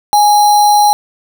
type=tone with sample-and-hold; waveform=sine; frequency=830.6 Hz; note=G#5; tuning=in tune; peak=-5 dBFS; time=0.13-0.93 s; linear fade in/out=0 ms; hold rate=4900 Hz; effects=none